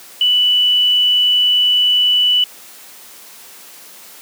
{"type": "tone", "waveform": "sine", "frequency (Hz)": 2970, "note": "F#7", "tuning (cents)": 6, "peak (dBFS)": -10, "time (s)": [0.21, 2.44], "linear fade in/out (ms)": 2, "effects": ["white hiss -39 dBFS RMS until 4.21 s", "high-pass 200 Hz 12 dB/octave"]}